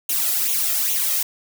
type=noise with flanger; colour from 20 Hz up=blue; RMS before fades=-21 dBFS; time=0.09-1.23 s; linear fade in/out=5 ms; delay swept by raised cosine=0.3 to 1.6 ms; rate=2.4 Hz; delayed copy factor=+0.7; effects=none